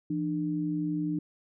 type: tone pair together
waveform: sine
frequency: 168.15 / 300 Hz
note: E3 / D4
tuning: +35 / +37 cents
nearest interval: minor seventh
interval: 1002 cents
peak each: -32 / -29 dBFS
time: 0.1-1.19 s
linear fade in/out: 5 ms
effects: none